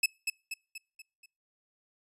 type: tone with echo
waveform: sawtooth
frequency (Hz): 2602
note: E7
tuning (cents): -23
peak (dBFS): -19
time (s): 0.03-0.06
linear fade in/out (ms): 5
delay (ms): 240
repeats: 5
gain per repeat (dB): -6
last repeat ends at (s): 1.26
effects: noise-tail reverb RT60 0.4 s tail -26 dB re dry + resampled to 32000 Hz